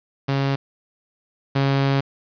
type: tone pair in turn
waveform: sawtooth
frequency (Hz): 137.5 / 137.5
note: C#3 / C#3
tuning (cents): -14 / -14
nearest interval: unison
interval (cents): 0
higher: neither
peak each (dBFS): -15 / -13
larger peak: second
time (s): 0.28-0.56 / 1.55-2.01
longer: second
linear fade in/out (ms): 10
effects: resampled to 11025 Hz + 7-bit